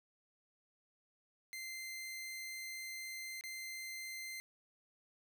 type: tone with dropouts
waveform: sawtooth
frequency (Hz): 2081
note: C7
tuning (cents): -10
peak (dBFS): -40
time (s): 1.53-4.4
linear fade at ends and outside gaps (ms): 0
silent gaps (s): 3.41-3.438
effects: none